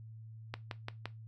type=click train; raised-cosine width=0.3 ms; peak=-22 dBFS; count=4; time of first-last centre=0.54-1.056 s; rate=5.81 Hz; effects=noise-tail reverb RT60 0.2 s tail -17 dB re dry + added 111 Hz sine -47 dBFS peak until 1.27 s